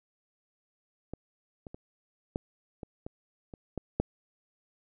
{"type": "clicks", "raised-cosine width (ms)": 2, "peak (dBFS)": [-24, -29, -29, -17, -26, -25, -30, -20, -12], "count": 9, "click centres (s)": [1.136, 1.668, 1.745, 2.359, 2.832, 3.065, 3.538, 3.777, 4], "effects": []}